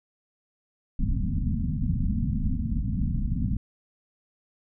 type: low-pass noise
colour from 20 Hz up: pink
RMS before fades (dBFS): -26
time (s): 0.99-3.57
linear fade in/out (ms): 5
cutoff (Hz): 260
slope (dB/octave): 96
effects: none